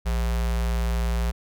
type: tone with notch filter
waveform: square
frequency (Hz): 58.27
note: A#1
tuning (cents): 0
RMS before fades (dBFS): -24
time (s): 0.05-1.32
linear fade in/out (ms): 20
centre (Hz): 290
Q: 2
effects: none